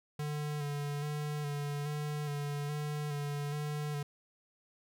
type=tone with vibrato; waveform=square; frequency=146.83 Hz; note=D3; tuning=in tune; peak=-35 dBFS; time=0.19-4.03 s; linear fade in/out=5 ms; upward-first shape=square; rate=1.2 Hz; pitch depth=25 cents each way; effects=none